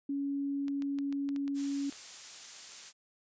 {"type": "tone", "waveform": "sine", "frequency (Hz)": 280, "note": "C#4", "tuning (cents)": 18, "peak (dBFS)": -31, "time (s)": [0.09, 1.9], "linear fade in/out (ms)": 5}
{"type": "clicks", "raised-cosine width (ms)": 0.2, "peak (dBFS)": -31, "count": 8, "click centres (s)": [0.682, 0.822, 0.987, 1.126, 1.29, 1.362, 1.479, 1.925]}
{"type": "noise", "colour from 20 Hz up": "blue", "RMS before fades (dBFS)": -42, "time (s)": [1.54, 2.93], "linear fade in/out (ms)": 50}
{"effects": ["resampled to 16000 Hz"]}